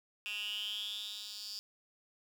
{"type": "tone with high-pass filter sweep", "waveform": "10% pulse", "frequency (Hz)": 207.7, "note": "G#3", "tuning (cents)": 0, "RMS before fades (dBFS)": -41, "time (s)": [0.26, 1.59], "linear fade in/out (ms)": 0, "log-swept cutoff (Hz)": [2600, 4700], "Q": 9.3, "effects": []}